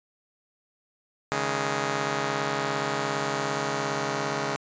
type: chord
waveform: 5% pulse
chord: C# suspended second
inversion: none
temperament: just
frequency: 138.59 / 155.92 / 207.9 Hz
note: C#3 / D#3 / G#3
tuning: 0 / +4 / +2 cents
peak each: -18 / -22 / -21 dBFS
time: 1.32-4.56 s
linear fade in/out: 0 ms
effects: resampled to 16000 Hz